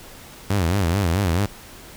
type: tone with vibrato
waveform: sawtooth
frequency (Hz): 91.5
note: F#2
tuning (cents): -19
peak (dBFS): -14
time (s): 0.5-1.46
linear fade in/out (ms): 5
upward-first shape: sine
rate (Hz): 4.6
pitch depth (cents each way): 200
effects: pink hiss -42 dBFS RMS until 1.96 s